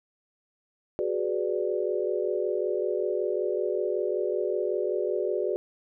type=chord; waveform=sine; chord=G# half-diminished seventh; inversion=third; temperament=equal; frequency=370 / 415.3 / 493.9 / 587.3 Hz; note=F#4 / G#4 / B4 / D5; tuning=0 / 0 / 0 / 0 cents; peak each=-29 / -30 / -32 / -32 dBFS; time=0.99-5.56 s; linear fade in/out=0 ms; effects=none